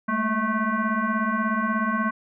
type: tone with frequency modulation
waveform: sine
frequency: 659.3 Hz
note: E5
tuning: in tune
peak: -21 dBFS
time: 0.08-2.11 s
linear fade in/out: 10 ms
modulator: 434 Hz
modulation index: 2.2
effects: none